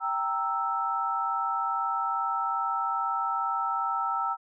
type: chord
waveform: sine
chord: E diminished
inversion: first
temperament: equal with one note detuned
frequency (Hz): 784 / 926.4 / 1318.5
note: G5 / Bb5 / E6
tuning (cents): 0 / -11 / 0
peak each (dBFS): -32 / -32 / -28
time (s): 0-4.37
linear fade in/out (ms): 50
effects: none